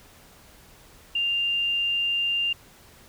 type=tone; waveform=sine; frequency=2794 Hz; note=F7; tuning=in tune; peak=-22 dBFS; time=1.15-2.53 s; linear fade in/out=5 ms; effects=pink hiss -52 dBFS RMS until 3.08 s